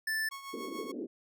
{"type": "tone", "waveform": "square", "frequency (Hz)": 1760, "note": "A6", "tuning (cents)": 0, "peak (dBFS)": -31, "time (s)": [0.07, 0.29], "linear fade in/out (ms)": 5}
{"type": "tone with tremolo", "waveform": "sawtooth", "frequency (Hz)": 1100, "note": "C#6", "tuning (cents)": -14, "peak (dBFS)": -36, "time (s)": [0.31, 0.92], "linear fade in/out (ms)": 10, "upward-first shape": "triangle", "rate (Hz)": 6.9, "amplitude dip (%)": 65}
{"type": "band-pass noise", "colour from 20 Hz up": "white", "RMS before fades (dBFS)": -40, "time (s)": [0.53, 1.07], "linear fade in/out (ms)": 10, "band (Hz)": [230, 460], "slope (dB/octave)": 48}
{"effects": []}